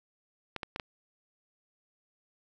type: clicks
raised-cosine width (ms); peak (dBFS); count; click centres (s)
0.3; -19; 4; 0.563 / 0.632 / 0.761 / 0.798
effects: none